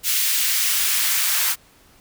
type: noise with high-pass filter sweep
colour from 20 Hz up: white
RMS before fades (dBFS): -20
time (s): 0.03-1.56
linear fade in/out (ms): 50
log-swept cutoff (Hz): 2500 to 1200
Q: 0.94
effects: pink hiss -53 dBFS RMS until 2 s